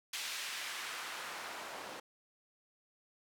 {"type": "noise with band-pass filter sweep", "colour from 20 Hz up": "white", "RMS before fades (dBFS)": -43, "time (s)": [0.13, 2], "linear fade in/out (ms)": 5, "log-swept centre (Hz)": [3100, 630], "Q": 0.82, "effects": []}